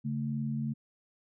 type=tone pair together; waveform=sine; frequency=140.23 / 222.6 Hz; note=C#3 / A3; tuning=+20 / +20 cents; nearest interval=minor sixth; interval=800 cents; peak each=-33 / -33 dBFS; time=0.04-0.74 s; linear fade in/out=20 ms; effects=none